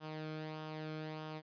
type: tone with flanger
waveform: sawtooth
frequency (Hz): 155.56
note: D#3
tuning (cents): 0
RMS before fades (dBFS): -44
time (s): 0-1.42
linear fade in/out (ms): 50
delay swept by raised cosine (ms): 0.46 to 1.08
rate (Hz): 1.6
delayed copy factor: -0.5
effects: resampled to 11025 Hz